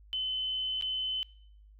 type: tone with dropouts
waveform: sine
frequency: 3041 Hz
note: F#7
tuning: 47 cents sharp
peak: -30 dBFS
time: 0.13-1.23 s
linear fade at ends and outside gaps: 0 ms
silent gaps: 0.812-0.823 s
effects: noise-tail reverb RT60 0.7 s tail -23 dB re dry + added 51 Hz sine -53 dBFS peak until 1.79 s